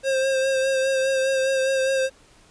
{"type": "tone with vibrato", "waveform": "square", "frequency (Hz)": 532, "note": "C5", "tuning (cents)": 29, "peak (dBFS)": -20, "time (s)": [0.03, 2.1], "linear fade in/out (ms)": 50, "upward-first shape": "sine", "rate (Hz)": 4.9, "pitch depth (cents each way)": 24, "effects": ["pink hiss -54 dBFS RMS until 2.5 s", "resampled to 22050 Hz"]}